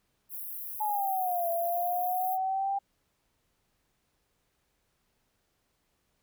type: high-pass noise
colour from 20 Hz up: white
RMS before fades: -39 dBFS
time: 0.29-2.38 s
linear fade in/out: 50 ms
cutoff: 11000 Hz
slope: 96 dB/octave
type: exponential two-way sweep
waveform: sine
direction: down then up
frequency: 861 to 672 to 796 Hz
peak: -27 dBFS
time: 0.8-2.79 s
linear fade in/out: 10 ms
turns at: 1.5 s
effects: pink hiss -75 dBFS RMS until 6.22 s